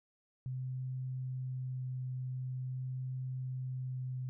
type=tone with vibrato; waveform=sine; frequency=128.6 Hz; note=C3; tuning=30 cents flat; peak=-36 dBFS; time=0.46-4.29 s; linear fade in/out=0 ms; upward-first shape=triangle; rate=0.46 Hz; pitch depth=9 cents each way; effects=none